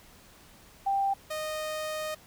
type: tone pair in turn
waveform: sine / sawtooth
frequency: 788 / 618.8 Hz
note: G5 / D#5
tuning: +9 / -10 cents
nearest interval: major third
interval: 419 cents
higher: first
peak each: -24 / -28 dBFS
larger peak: first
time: 0.86-1.14 / 1.3-2.15 s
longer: second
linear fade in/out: 10 ms
effects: pink hiss -55 dBFS RMS until 2.26 s